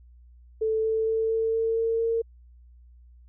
sine tone with pitch steps, 440 / 442.8 / 445.6 / 448.5 / 451.3 / 454.2 / 457.1 Hz, A4 / A4 / A4 / A4 / A4 / A#4 / A#4, 0 / +11 / +22 / +33 / +44 / -45 / -34 cents, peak -22 dBFS, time 0.61-2.22 s, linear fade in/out 10 ms, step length 230 ms, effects added 60 Hz sine -49 dBFS peak until 3.28 s

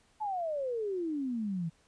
sine exponential sweep, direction down, 880 to 158.5 Hz, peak -31 dBFS, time 0.2-1.7 s, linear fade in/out 20 ms, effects pink hiss -67 dBFS RMS until 1.87 s + resampled to 22050 Hz

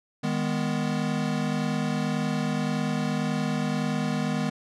square chord, G# minor, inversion second, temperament equal with one note detuned, 155.56 / 205.1 / 246.9 Hz, D#3 / G#3 / B3, 0 / -21 / 0 cents, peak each -30 dBFS, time 0.23-4.5 s, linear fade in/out 10 ms, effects low-pass 7000 Hz 12 dB/octave

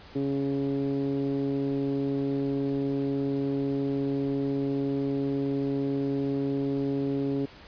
10% pulse tone with low-pass filter, 138.59 Hz, C#3, in tune, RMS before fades -28 dBFS, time 0.15-7.46 s, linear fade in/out 10 ms, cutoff 340 Hz, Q 4.2, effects pink hiss -49 dBFS RMS until 7.67 s + resampled to 11025 Hz

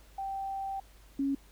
sine tone pair in turn, 780 / 275.8 Hz, G5 / C#4, -9 / -9 cents, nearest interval octave + tritone, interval 1800 cents, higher first, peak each -33 / -27 dBFS, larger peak second, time 0.18-0.8 / 1.19-1.35 s, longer first, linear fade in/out 5 ms, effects added 50 Hz sine -55 dBFS peak until 1.51 s + pink hiss -61 dBFS RMS until 1.51 s

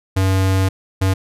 square tone bursts at uneven times, 95.2 Hz, F#2, 50 cents sharp, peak -14 dBFS, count 2, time 0.16-0.69 / 1.01-1.14 s, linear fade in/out 10 ms, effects resampled to 32000 Hz

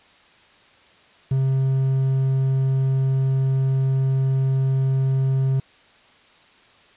triangle tone with quantisation, 133.4 Hz, C3, 34 cents sharp, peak -15 dBFS, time 1.31-5.6 s, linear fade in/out 5 ms, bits 7, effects white hiss -53 dBFS RMS until 6.96 s + resampled to 8000 Hz

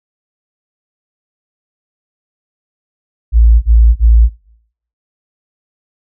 sine tone bursts, 56.5 Hz, A1, 47 cents sharp, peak -3 dBFS, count 3, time 3.32-4.294 s, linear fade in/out 50 ms, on 300 ms, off 37 ms, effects noise-tail reverb RT60 0.7 s tail -22 dB re dry

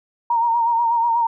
sine tone with vibrato, 932.3 Hz, A#5, in tune, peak -15 dBFS, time 0.3-1.27 s, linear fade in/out 5 ms, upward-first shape sine, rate 8.2 Hz, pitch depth 43 cents each way, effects none

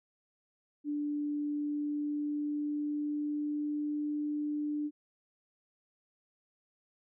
sine tone with pitch glide, 293.7 to 296.9 Hz, D4 to D4, 0 to +19 cents, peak -31 dBFS, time 0.84-4.91 s, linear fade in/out 50 ms, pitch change +19 cents, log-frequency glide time 1.4-4.08 s, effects none

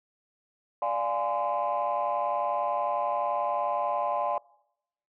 sine chord, D half-diminished seventh, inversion none, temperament equal with one note detuned, 587.3 / 698.5 / 830.6 / 1030.9 Hz, D5 / F5 / Ab5 / C6, 0 / 0 / 0 / -26 cents, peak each -30 dBFS, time 0.82-4.38 s, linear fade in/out 2 ms, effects noise-tail reverb RT60 0.8 s tail -24 dB re dry + tanh soft clip ceiling -19 dBFS

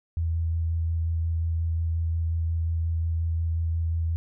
sine tone with vibrato, 82.4 Hz, E2, in tune, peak -23 dBFS, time 0.17-4.16 s, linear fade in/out 0 ms, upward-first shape square, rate 5.6 Hz, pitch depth 10 cents each way, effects none

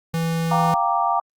square tone, 164.81 Hz, E3, in tune, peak -21 dBFS, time 0.14-0.74 s, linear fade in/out 0 ms
sine chord, G minor seventh, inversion third, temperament equal, 698.5 / 784 / 932.3 / 1174.7 Hz, F5 / G5 / Bb5 / D6, 0 / 0 / 0 / 0 cents, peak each -23 dBFS, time 0.51-1.2 s, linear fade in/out 5 ms
effects Opus 48 kbps

